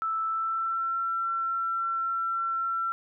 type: tone with pitch glide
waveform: sine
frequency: 1318.5 to 1350.9 Hz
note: E6 to E6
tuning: 0 to +42 cents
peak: -26 dBFS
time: 0.02-2.92 s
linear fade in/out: 0 ms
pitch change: +42 cents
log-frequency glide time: 0.26-0.87 s
effects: none